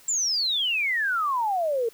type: exponential sweep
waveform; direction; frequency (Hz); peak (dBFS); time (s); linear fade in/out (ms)
sine; down; 7459 to 443.9; -22; 0.08-1.89; 5
effects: white hiss -53 dBFS RMS until 1.93 s